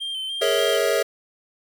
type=tone with vibrato; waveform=triangle; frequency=3136 Hz; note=G7; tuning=in tune; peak=-25 dBFS; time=0-0.78 s; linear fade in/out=20 ms; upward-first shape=square; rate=3.4 Hz; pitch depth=28 cents each way
type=chord; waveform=square; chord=A# half-diminished seventh; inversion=third; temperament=equal with one note detuned; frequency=415.3 / 466.2 / 554.4 / 647.2 Hz; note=G#4 / A#4 / C#5 / E5; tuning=0 / 0 / 0 / -32 cents; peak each=-25 dBFS; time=0.41-1.03 s; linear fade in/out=10 ms
effects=none